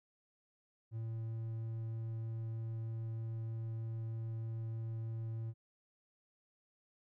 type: tone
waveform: triangle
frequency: 112.9 Hz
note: A2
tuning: 45 cents sharp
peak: -36 dBFS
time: 0.91-5.54 s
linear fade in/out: 50 ms
effects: none